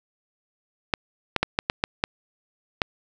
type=clicks; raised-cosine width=0.3 ms; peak=-4 dBFS; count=8; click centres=0.938 / 1.363 / 1.43 / 1.589 / 1.699 / 1.839 / 2.039 / 2.818 s; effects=none